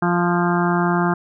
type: harmonic tone with a mistuned harmonic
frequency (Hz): 174.61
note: F3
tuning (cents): 0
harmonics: 1 / 2 / 4 / 5 / 6 / 7 / 8 / 9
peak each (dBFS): -19 / -22 / -25 / -26 / -27 / -27 / -28 / -29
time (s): 0.02-1.14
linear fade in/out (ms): 5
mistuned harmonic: 9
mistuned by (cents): +23
effects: none